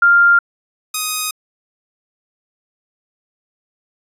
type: tone pair in turn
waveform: sine / 5% pulse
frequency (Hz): 1396.9 / 1250.6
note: F6 / D#6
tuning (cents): 0 / +8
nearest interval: major second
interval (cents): 192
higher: first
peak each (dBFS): -7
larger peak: neither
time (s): 0.02-0.39 / 0.94-1.31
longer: neither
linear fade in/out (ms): 5
effects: resampled to 32000 Hz